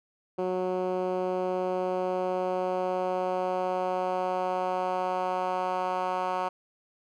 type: tone with band-pass filter sweep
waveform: 10% pulse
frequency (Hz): 183.7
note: F#3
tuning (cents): -12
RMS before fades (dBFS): -29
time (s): 0.38-6.49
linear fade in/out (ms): 10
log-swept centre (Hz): 400 to 940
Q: 1.4
effects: none